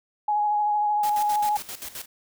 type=tone with vibrato; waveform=sine; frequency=836 Hz; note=G#5; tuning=11 cents sharp; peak=-20 dBFS; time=0.28-1.57 s; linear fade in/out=5 ms; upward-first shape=triangle; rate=13 Hz; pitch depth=22 cents each way
type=noise with tremolo; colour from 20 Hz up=white; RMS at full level=-35 dBFS; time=1.03-2.06 s; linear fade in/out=5 ms; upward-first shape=square; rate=7.6 Hz; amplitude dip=75%
effects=none